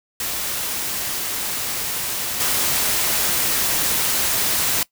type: noise with level steps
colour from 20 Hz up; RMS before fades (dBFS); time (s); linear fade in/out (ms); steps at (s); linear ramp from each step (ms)
white; -25 / -20; 0.2-4.83; 2; 2.4; 5
effects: noise-tail reverb RT60 0.1 s tail -20 dB re dry